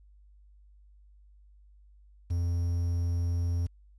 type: tone with quantisation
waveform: triangle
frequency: 86.2 Hz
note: F2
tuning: 22 cents flat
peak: -24 dBFS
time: 2.3-3.67 s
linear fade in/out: 10 ms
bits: 9
effects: added 50 Hz sine -54 dBFS peak until 3.98 s + resampled to 24000 Hz